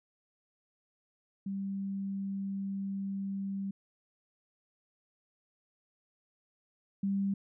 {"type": "tone pair in turn", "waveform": "sine", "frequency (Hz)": [196, 197.08], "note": ["G3", "G3"], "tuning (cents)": [0, 10], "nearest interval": "unison", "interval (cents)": 10, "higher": "second", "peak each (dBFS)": [-33, -28], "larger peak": "second", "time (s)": [[1.46, 3.71], [7.03, 7.34]], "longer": "first", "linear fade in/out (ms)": 5, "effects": []}